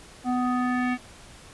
square tone with low-pass filter sweep, 249.2 Hz, B3, 16 cents sharp, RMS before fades -25 dBFS, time 0.24-0.98 s, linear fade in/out 50 ms, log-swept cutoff 910 to 2300 Hz, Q 2.9, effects pink hiss -48 dBFS RMS until 1.53 s + resampled to 24000 Hz

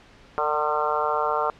harmonic tone with a mistuned harmonic, 151.2 Hz, D#3, 49 cents flat, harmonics 3 / 4 / 5 / 6 / 7 / 8 / 9, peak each -29 / -29 / -29 / -29 / -29 / -29 / -29 dBFS, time 0.38-1.5 s, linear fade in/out 0 ms, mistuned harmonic 4, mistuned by -21 cents, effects pink hiss -51 dBFS RMS until 1.59 s + low-pass 4000 Hz 12 dB/octave

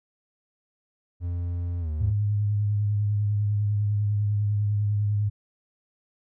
triangle tone with pitch glide, 87.31 to 76.89 Hz, F2 to D#2, 0 to -20 cents, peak -24 dBFS, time 1.2-2.14 s, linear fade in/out 50 ms, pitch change -220 cents, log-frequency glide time 1.8-1.9 s
sine tone with vibrato, 103.7 Hz, G#2, 2 cents flat, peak -21 dBFS, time 2-5.3 s, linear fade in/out 20 ms, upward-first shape sine, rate 10 Hz, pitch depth 25 cents each way
effects none

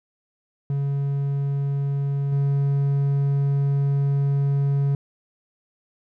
triangle tone with level steps, 140 Hz, C#3, 18 cents sharp, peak -19 / -16 dBFS, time 0.7-4.95 s, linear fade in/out 2 ms, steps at 2.32 s, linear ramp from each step 5 ms, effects none

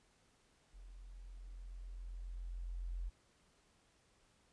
sine tone with level ramp, 43.65 Hz, F1, in tune, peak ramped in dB -52 to -38 dBFS, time 0.73-3.1 s, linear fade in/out 20 ms, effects pink hiss -72 dBFS RMS until 4.52 s + resampled to 22050 Hz

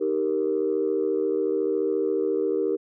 sine chord, Eb major, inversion none, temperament equal, 311.1 / 392 / 466.2 Hz, Eb4 / G4 / Bb4, 0 / 0 / 0 cents, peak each -28 / -24 / -25 dBFS, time 0-2.77 s, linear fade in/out 20 ms, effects tanh soft clip ceiling -14 dBFS

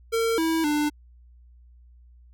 square tone with pitch steps, 455.8 / 325 / 297.5 Hz, A#4 / E4 / D4, -39 / -24 / +22 cents, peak -22 dBFS, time 0.12-0.9 s, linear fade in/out 20 ms, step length 260 ms, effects added 60 Hz sine -49 dBFS peak until 2.33 s

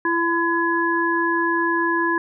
harmonic tone, 336.9 Hz, E4, 38 cents sharp, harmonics 1 / 3 / 5, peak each -22 / -22 / -22 dBFS, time 0.05-2.18 s, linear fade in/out 2 ms, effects none

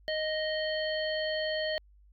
harmonic tone, 622.3 Hz, D#5, in tune, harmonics 1 / 3 / 5 / 7, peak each -31 / -36 / -38 / -39 dBFS, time 0.08-1.78 s, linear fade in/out 0 ms, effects added 50 Hz sine -56 dBFS peak until 2.12 s

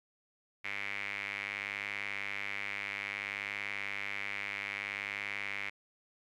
sawtooth tone with band-pass filter, 100.6 Hz, G2, 45 cents sharp, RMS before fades -39 dBFS, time 0.64-5.7 s, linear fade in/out 10 ms, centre 2200 Hz, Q 6.7, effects none

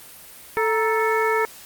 harmonic tone with a mistuned harmonic, 440 Hz, A4, in tune, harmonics 1 / 2 / 3 / 4 / 5, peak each -21 / -24 / -26 / -27 / -28 dBFS, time 0.57-1.45 s, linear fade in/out 0 ms, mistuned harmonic 2, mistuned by +100 cents, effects white hiss -43 dBFS RMS until 1.65 s + Opus 32 kbps

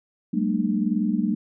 sine tone cluster, 190 / 208.5 / 230.5 / 299.9 Hz, F#3 / G#3 / A#3 / D4, +46 / +7 / -19 / +36 cents, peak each -26 / -25 / -25 / -28 dBFS, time 0.33-1.35 s, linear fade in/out 10 ms, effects none

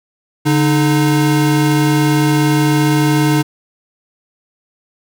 square tone pair together, 144.47 / 307.1 Hz, D3 / D#4, -28 / -23 cents, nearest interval octave + minor second, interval 1305 cents, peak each -14 dBFS, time 0.45-3.43 s, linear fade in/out 20 ms, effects none

